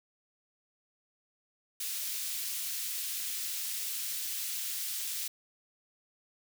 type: high-pass noise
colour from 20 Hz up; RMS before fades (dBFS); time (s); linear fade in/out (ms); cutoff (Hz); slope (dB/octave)
white; -36; 1.8-5.28; 5; 2700; 12
effects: none